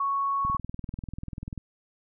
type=tone; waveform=sine; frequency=1108.7 Hz; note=C#6; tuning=in tune; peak=-24 dBFS; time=0-0.57 s; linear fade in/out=5 ms
type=click train; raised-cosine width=5 ms; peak=-23 dBFS; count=24; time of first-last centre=0.45-1.577 s; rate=20.4 Hz
effects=none